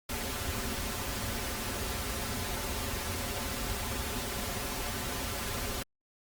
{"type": "noise with comb filter", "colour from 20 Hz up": "pink", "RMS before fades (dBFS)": -35, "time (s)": [0.09, 5.83], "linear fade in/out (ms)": 5, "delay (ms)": 6.3, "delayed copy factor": -0.9, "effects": ["Opus 48 kbps"]}